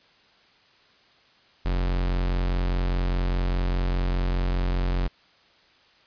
45% pulse tone, 44.95 Hz, F#1, 49 cents flat, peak -22 dBFS, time 1.65-5.08 s, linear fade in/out 10 ms, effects white hiss -58 dBFS RMS until 6.06 s + resampled to 11025 Hz

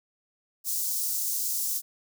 white high-pass noise, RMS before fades -29 dBFS, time 0.64-1.82 s, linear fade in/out 50 ms, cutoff 5400 Hz, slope 24 dB/octave, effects none

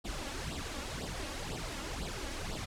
pink noise with flanger, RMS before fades -39 dBFS, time 0.04-2.66 s, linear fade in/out 20 ms, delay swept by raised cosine 0.23 to 3.63 ms, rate 2 Hz, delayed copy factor +0.75, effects low-pass 8000 Hz 12 dB/octave

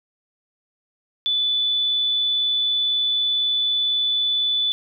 sine tone, 3482 Hz, A7, 19 cents flat, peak -18 dBFS, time 1.26-4.72 s, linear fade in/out 0 ms, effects none

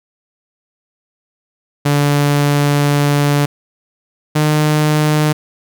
sawtooth tone pair in turn, 144.5 / 151.87 Hz, D3 / D#3, -28 / -42 cents, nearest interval minor second, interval 86 cents, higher second, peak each -7 dBFS, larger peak neither, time 1.85-3.46 / 4.35-5.33 s, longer first, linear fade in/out 10 ms, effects none

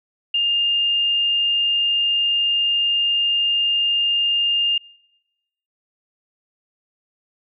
sine tone with frequency modulation, 2814 Hz, F7, 12 cents sharp, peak -16 dBFS, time 0.34-4.78 s, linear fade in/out 5 ms, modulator 39.5 Hz, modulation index 0.24, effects noise-tail reverb RT60 1.0 s tail -26 dB re dry

